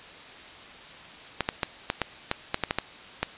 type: clicks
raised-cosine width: 0.3 ms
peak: -8 dBFS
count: 11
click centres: 1.407 / 1.489 / 1.632 / 1.901 / 2.017 / 2.314 / 2.544 / 2.637 / 2.709 / 2.786 / 3.23 s
effects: white hiss -45 dBFS RMS until 3.37 s + resampled to 8000 Hz